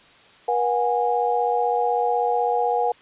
sine tone cluster, 482 / 727 / 823 Hz, B4 / F#5 / G#5, -42 / -31 / -16 cents, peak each -23 dBFS, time 0.48-2.92 s, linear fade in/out 5 ms, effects white hiss -51 dBFS RMS until 3.01 s + resampled to 8000 Hz

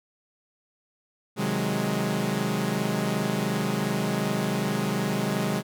sawtooth chord, Ab dominant seventh, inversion first, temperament equal, 130.81 / 155.56 / 185 / 207.7 Hz, C3 / Eb3 / Gb3 / Ab3, 0 / 0 / 0 / 0 cents, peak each -28 / -28 / -26 / -24 dBFS, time 1.36-5.63 s, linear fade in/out 50 ms, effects none

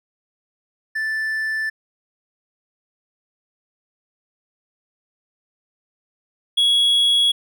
triangle tone pair in turn, 1760 / 3340 Hz, A6 / G#7, 0 / +9 cents, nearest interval major seventh, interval 1109 cents, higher second, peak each -19 / -12 dBFS, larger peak second, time 0.95-1.7 / 6.57-7.32 s, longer neither, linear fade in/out 10 ms, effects none

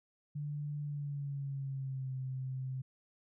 sine tone with pitch glide, 146.83 to 130.81 Hz, D3 to C3, 0 to 0 cents, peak -36 dBFS, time 0.35-2.82 s, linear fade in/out 10 ms, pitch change -200 cents, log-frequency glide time 0.82-2.13 s, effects none

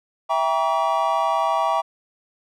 triangle chord, E diminished seventh, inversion none, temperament just, 659.3 / 791.1 / 949.3 / 1139.2 Hz, E5 / G5 / Bb5 / Db6, 0 / +16 / +31 / +47 cents, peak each -22 dBFS, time 0.29-1.82 s, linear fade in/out 20 ms, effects none

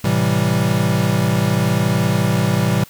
square chord, A minor seventh, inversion none, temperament equal, 110 / 130.81 / 164.81 / 196 Hz, A2 / C3 / E3 / G3, 0 / 0 / 0 / 0 cents, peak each -21 dBFS, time 0.04-2.84 s, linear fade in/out 5 ms, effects white hiss -44 dBFS RMS until 2.89 s

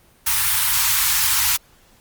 white band-stop noise, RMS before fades -18 dBFS, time 0.26-1.57 s, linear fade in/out 10 ms, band 130 to 840 Hz, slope 96 dB/octave, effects pink hiss -54 dBFS RMS until 2 s + Opus 32 kbps

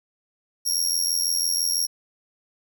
25% pulse tone with amplitude modulation, 5588 Hz, F8, in tune, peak -13 dBFS, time 0.65-1.87 s, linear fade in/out 20 ms, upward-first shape sine, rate 86 Hz, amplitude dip 75%, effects none

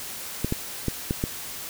clicks, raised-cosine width 3 ms, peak -11 dBFS, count 5, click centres 0.446 / 0.524 / 0.883 / 1.109 / 1.239 s, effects white hiss -36 dBFS RMS until 1.69 s

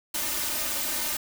white noise with comb filter, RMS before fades -29 dBFS, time 0.14-1.17 s, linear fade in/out 5 ms, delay 3.3 ms, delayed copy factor +0.95, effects none

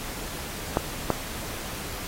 clicks, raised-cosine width 1 ms, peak -7 dBFS, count 2, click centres 0.771 / 1.103 s, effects pink hiss -36 dBFS RMS until 2.07 s + AAC 48 kbps

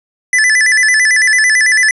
square tone with vibrato, 1864.7 Hz, A#6, in tune, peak -8 dBFS, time 0.33-1.91 s, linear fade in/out 2 ms, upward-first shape square, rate 9 Hz, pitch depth 120 cents each way, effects resampled to 24000 Hz + 8-bit

